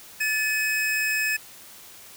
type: tone pair together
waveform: square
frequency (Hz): 1742 / 2536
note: A6 / D#7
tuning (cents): -18 / +32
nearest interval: perfect fifth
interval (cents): 650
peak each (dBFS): -26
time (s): 0.2-1.37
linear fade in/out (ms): 10
effects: white hiss -46 dBFS RMS until 2.16 s